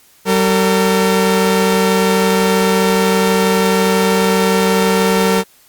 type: tone pair together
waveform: sawtooth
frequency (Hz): 190.93 / 454.1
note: G3 / A#4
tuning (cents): -45 / -45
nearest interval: octave + minor third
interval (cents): 1500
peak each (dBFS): -10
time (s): 0.25-5.44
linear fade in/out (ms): 50
effects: white hiss -49 dBFS RMS until 5.68 s + Opus 48 kbps